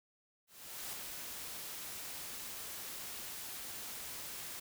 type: noise with ADSR envelope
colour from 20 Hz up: white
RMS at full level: -42 dBFS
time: 0.47-4.6 s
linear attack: 460 ms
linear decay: 4 ms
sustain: -3 dB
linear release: 9 ms
effects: none